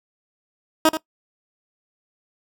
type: tone with echo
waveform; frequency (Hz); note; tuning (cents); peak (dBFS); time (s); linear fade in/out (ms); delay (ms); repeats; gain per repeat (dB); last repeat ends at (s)
15% pulse; 315.9; D#4; +26; -6; 0.85-0.89; 2; 81; 1; -10; 0.971
effects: noise-tail reverb RT60 0.1 s tail -20 dB re dry